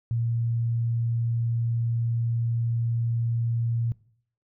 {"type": "tone", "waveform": "sine", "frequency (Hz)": 116.54, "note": "A#2", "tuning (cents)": 0, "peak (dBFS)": -23, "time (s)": [0.11, 3.92], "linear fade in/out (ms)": 0, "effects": ["noise-tail reverb RT60 0.6 s tail -21 dB re dry"]}